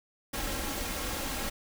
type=noise with comb filter; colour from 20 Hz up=pink; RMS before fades=-34 dBFS; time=0.33-1.5 s; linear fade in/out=10 ms; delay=3.7 ms; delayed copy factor=+0.55; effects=none